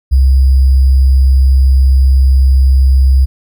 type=tone with sample-and-hold; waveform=sine; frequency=66.1 Hz; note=C2; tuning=18 cents sharp; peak=-4 dBFS; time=0.11-3.26 s; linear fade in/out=20 ms; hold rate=4900 Hz; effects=none